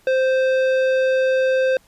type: tone with tanh clipping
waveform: triangle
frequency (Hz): 522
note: C5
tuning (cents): -4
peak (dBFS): -17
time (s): 0.07-1.77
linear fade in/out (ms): 2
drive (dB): 17
effects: pink hiss -56 dBFS RMS until 1.87 s + resampled to 32000 Hz